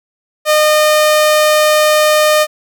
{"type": "tone", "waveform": "sawtooth", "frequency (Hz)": 610, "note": "D#5", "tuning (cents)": -34, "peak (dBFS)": -4, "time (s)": [0.45, 2.47], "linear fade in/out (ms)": 50, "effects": []}